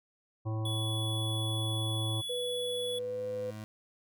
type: harmonic tone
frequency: 109.8 Hz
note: A2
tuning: 3 cents flat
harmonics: 1 / 3 / 5 / 7 / 9 / 10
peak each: -31 / -41 / -45 / -48 / -50 / -51 dBFS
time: 0.45-2.22 s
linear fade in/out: 20 ms
type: tone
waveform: square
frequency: 3405 Hz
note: G#7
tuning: 42 cents sharp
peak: -36 dBFS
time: 0.65-2.99 s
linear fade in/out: 5 ms
type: tone with exponential growth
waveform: 25% pulse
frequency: 107.4 Hz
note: A2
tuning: 41 cents flat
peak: -36 dBFS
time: 1.29-3.64 s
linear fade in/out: 0 ms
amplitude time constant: 510 ms
type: tone with pitch glide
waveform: sine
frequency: 493.9 to 504.6 Hz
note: B4 to B4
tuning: 0 to +37 cents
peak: -33 dBFS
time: 2.29-3.51 s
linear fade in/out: 10 ms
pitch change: +37 cents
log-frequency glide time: 3-3.25 s
effects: none